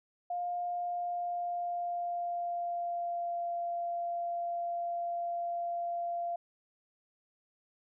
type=tone with pitch glide; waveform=sine; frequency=706 to 690.7 Hz; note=F5 to F5; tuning=+19 to -19 cents; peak=-32 dBFS; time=0.3-6.36 s; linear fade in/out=5 ms; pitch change=-38 cents; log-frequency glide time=0.59-3.48 s; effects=none